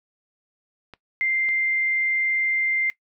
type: clicks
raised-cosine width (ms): 0.3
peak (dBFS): -25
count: 2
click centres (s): 0.937 / 1.489
type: tone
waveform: sine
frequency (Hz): 2093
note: C7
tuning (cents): 0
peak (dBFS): -20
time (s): 1.21-2.9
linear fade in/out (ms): 0
effects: noise-tail reverb RT60 0.1 s tail -19 dB re dry